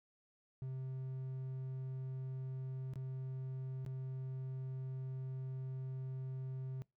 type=tone with dropouts; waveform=triangle; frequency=131.1 Hz; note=C3; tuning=4 cents sharp; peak=-38 dBFS; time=0.62-6.82 s; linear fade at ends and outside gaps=0 ms; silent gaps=2.936-2.957 / 3.85-3.863 s; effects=noise-tail reverb RT60 0.2 s tail -23 dB re dry